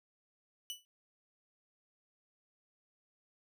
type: tone with exponential decay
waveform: sawtooth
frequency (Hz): 2968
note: F#7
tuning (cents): +5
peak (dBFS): -33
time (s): 0.7-0.85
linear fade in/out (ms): 0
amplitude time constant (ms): 32
effects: none